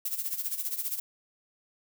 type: noise with tremolo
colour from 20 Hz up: violet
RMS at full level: -30 dBFS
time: 0.05-1 s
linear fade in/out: 5 ms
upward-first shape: sine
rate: 15 Hz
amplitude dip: 75%
effects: none